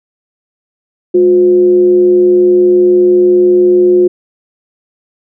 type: tone with frequency modulation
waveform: sine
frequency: 359.4 Hz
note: F4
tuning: 50 cents sharp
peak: -4 dBFS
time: 1.14-4.08 s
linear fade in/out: 10 ms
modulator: 153 Hz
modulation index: 0.3
effects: none

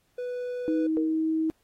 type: tone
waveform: triangle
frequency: 493.9 Hz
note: B4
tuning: in tune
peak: -28 dBFS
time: 0.18-0.87 s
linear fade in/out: 5 ms
type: tone with pitch glide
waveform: sine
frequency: 316.5 to 318.7 Hz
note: D#4 to D#4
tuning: +30 to +42 cents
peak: -23 dBFS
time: 0.68-1.5 s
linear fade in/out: 0 ms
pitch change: +12 cents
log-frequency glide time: 0.85-1.31 s
type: tone with exponential decay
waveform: sine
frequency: 466.9 Hz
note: A#4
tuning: 3 cents sharp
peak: -25 dBFS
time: 0.97-1.23 s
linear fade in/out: 0 ms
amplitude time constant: 56 ms
effects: pink hiss -70 dBFS RMS until 1.63 s + AAC 48 kbps

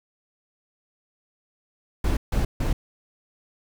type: noise bursts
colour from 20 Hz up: brown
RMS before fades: -22 dBFS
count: 3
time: 2.04-2.73 s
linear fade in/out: 5 ms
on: 130 ms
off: 150 ms
effects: none

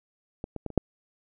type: clicks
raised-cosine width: 2 ms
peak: -20 / -21 / -19 / -27 / -6 dBFS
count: 5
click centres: 0.441 / 0.563 / 0.663 / 0.703 / 0.777 s
effects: none

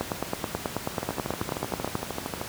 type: two click trains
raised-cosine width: 1 ms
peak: -12 / -15 dBFS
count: 19 / 19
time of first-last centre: 0.01-1.954 / 1.03-2.415 s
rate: 9.26 / 13 Hz
effects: pink hiss -37 dBFS RMS until 2.48 s + high-pass 80 Hz 12 dB/octave

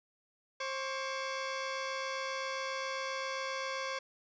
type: tone pair together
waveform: 15% pulse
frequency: 532 / 1131.5 Hz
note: C5 / C#6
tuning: +29 / +35 cents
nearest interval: octave + minor second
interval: 1306 cents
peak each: -30 / -35 dBFS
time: 0.6-3.99 s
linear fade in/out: 5 ms
effects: resampled to 16000 Hz

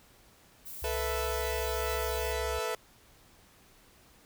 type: noise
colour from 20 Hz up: violet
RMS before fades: -43 dBFS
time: 0.65-2.34 s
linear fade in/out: 20 ms
type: tone with pitch glide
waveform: sine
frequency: 65.41 to 64.92 Hz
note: C2 to C2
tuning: 0 to -13 cents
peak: -36 dBFS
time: 0.82-2.59 s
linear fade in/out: 5 ms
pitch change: -13 cents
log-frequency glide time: 1.21-2.41 s
type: chord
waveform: sawtooth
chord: A suspended second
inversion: none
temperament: equal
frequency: 440 / 493.9 / 659.3 Hz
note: A4 / B4 / E5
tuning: 0 / 0 / 0 cents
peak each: -31 / -32 / -33 dBFS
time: 0.84-2.75 s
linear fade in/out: 2 ms
effects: pink hiss -60 dBFS RMS until 4.25 s

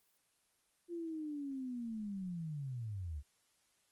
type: linear sweep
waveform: sine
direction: down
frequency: 349.2 to 67 Hz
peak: -39 dBFS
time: 0.88-3.23 s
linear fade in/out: 50 ms
effects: white hiss -75 dBFS RMS until 3.91 s + Opus 24 kbps

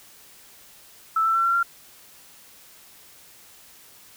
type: tone with pitch steps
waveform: sine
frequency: 1318.5 / 1333.8 / 1349.3 / 1365 / 1380.9 Hz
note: E6 / E6 / E6 / F6 / F6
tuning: 0 / +20 / +40 / -40 / -20 cents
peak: -18 dBFS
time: 1.16-1.63 s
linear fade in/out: 5 ms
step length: 94 ms
effects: white hiss -50 dBFS RMS until 4.16 s

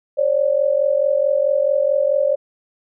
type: tone pair together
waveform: sine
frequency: 542.7 / 587.3 Hz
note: C#5 / D5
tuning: -37 / 0 cents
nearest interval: minor second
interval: 137 cents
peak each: -17 dBFS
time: 0.17-2.36 s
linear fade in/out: 20 ms
effects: none

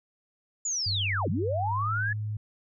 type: linear two-way sweep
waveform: sine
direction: down then up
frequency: 7090 to 130.81 to 1732 Hz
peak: -27 dBFS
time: 0.65-2.13 s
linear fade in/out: 5 ms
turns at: 1.29 s
type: tone with pitch glide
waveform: sine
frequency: 98 to 106.25 Hz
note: G2 to G#2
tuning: 0 to +40 cents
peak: -29 dBFS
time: 0.86-2.37 s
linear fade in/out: 5 ms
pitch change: +140 cents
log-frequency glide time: 1.6-1.89 s
effects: none

